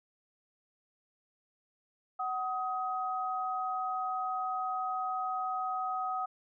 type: tone pair together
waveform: sine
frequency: 749 / 1259.7 Hz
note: F#5 / D#6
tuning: +21 / +21 cents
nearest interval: major sixth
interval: 900 cents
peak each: -34 / -34 dBFS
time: 2.19-6.26 s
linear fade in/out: 10 ms
effects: none